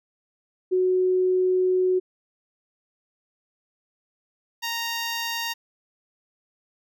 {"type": "tone pair in turn", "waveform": ["sine", "10% pulse"], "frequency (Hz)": [368.9, 929.6], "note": ["F#4", "A#5"], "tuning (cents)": [-5, -5], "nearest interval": "octave + major third", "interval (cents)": 1600, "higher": "second", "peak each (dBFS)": -18, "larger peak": "neither", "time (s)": [[0.71, 2], [4.62, 5.54]], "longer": "first", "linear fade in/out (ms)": 20, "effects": []}